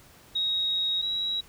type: tone pair in turn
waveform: sine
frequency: 3781 / 3869 Hz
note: A#7 / B7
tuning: +24 / -36 cents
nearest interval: unison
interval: 40 cents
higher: second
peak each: -24 / -26 dBFS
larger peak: first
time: 0.35-1.02 / 1.02-1.41 s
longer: first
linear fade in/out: 10 ms
effects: pink hiss -54 dBFS RMS until 1.48 s